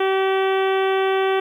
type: harmonic tone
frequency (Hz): 383.9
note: G4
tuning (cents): -36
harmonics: 1 / 2 / 3 / 4 / 5 / 6 / 7 / 8 / 9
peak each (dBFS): -18 / -24 / -28 / -30 / -32 / -34 / -35 / -36 / -37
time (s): 0-1.4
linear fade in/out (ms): 5
effects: 9-bit